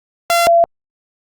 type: tone pair in turn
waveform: sawtooth / sine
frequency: 685 / 679.5 Hz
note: F5 / F5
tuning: -34 / -48 cents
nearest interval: unison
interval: 14 cents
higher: first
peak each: -7 dBFS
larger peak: neither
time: 0.3-0.47 / 0.47-0.64 s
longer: neither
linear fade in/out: 0 ms
effects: Opus 48 kbps